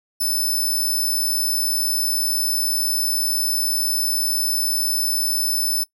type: tone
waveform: 5% pulse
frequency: 5274 Hz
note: E8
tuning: in tune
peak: -13 dBFS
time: 0.2-5.84 s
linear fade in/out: 10 ms
effects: noise-tail reverb RT60 0.1 s tail -20 dB re dry